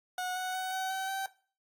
30% pulse tone with pitch steps, 732 / 740.1 / 748.2 / 756.5 / 764.9 / 773.3 Hz, F#5 / F#5 / F#5 / F#5 / G5 / G5, -19 / 0 / +19 / +38 / -43 / -24 cents, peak -30 dBFS, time 0.18-1.26 s, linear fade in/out 2 ms, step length 180 ms, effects noise-tail reverb RT60 0.4 s tail -17 dB re dry + AAC 64 kbps

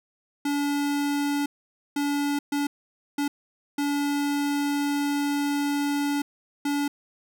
square tone bursts at uneven times, 287 Hz, D4, 40 cents flat, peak -24 dBFS, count 6, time 0.45-1.46 / 1.96-2.39 / 2.52-2.67 / 3.18-3.28 / 3.78-6.22 / 6.65-6.88 s, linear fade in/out 5 ms, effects none

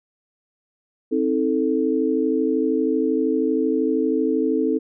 sine chord, A diminished, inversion first, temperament just, 264 / 316.8 / 440 Hz, C4 / Eb4 / A4, +16 / +31 / 0 cents, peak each -22 dBFS, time 1.11-4.79 s, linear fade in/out 20 ms, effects none

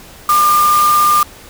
sine tone in noise, 1200 Hz, D6, 37 cents sharp, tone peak -8 dBFS, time 0.29-1.23 s, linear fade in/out 2 ms, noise white, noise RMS -21 dBFS, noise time 0.29-1.23 s, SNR +10 dB, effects pink hiss -38 dBFS RMS until 1.49 s

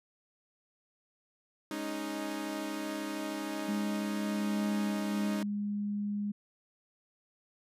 sawtooth chord, Ab suspended fourth, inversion none, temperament equal with one note detuned, 207.7 / 277.2 / 310.1 Hz, Ab3 / Db4 / Eb4, 0 / 0 / -6 cents, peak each -38 / -37 / -33 dBFS, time 1.71-5.43 s, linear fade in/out 2 ms
sine tone with pitch glide, 206.9 to 205.4 Hz, G#3 to G#3, -6 to -19 cents, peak -31 dBFS, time 3.68-6.32 s, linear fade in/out 10 ms, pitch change -13 cents, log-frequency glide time 4.8-4.9 s
effects resampled to 32000 Hz

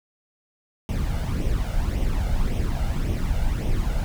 brown noise with flanger, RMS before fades -23 dBFS, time 0.89-4.04 s, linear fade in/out 0 ms, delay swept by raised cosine 0.33 to 1.43 ms, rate 1.8 Hz, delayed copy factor +0.6, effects none

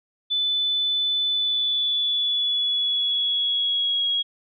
sine tone with pitch glide, 3500 to 3304 Hz, A7 to G#7, -10 to -10 cents, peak -20 dBFS, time 0.3-4.23 s, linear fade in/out 20 ms, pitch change -100 cents, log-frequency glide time 1.3-4.08 s, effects none

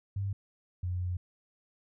sine tone pair in turn, 98.7 / 89.78 Hz, G2 / F2, +12 / +48 cents, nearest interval major second, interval 164 cents, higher first, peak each -30 / -30 dBFS, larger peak neither, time 0.16-0.33 / 0.83-1.17 s, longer second, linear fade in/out 5 ms, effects none

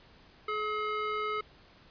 square tone with band-pass filter, 425.8 Hz, G#4, 43 cents sharp, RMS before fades -33 dBFS, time 0.48-1.41 s, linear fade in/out 5 ms, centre 1500 Hz, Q 1.4, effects pink hiss -58 dBFS RMS until 1.9 s + resampled to 11025 Hz

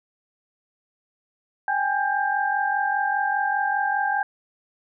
sine tone cluster, 788 / 833 / 1588 Hz, G5 / G#5 / G6, +9 / +5 / +22 cents, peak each -25 dBFS, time 1.68-4.23 s, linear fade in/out 2 ms, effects none

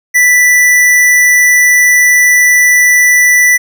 square tone, 1975.5 Hz, B6, in tune, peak -5 dBFS, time 0.14-3.58 s, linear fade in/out 20 ms, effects none

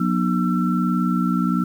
sine tone cluster, 181 / 242.1 / 302.5 / 1341 Hz, F#3 / B3 / D#4 / E6, -38 / -34 / -49 / +29 cents, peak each -20 / -22 / -26 / -27 dBFS, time 0-1.64 s, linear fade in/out 5 ms, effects 8-bit

